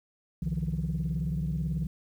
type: tone cluster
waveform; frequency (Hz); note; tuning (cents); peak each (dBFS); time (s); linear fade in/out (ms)
sine; 64.3 / 136.4 / 155.5 / 174.1; C2 / C#3 / D#3 / F3; -30 / -28 / -1 / -5; -33 / -37 / -30 / -32; 0.42-1.87; 5
effects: tanh soft clip ceiling -22 dBFS + 10-bit